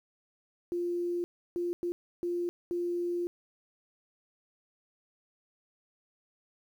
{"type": "tone bursts at uneven times", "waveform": "sine", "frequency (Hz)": 349.2, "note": "F4", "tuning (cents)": 0, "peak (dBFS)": -29, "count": 5, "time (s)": [[0.72, 1.24], [1.56, 1.73], [1.83, 1.92], [2.23, 2.49], [2.71, 3.27]], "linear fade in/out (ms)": 0, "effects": ["10-bit"]}